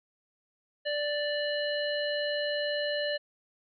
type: harmonic tone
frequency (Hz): 587.3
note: D5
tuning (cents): 0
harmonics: 1 / 3 / 5 / 7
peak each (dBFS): -30 / -35 / -37 / -38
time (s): 0.85-3.18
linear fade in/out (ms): 20
effects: none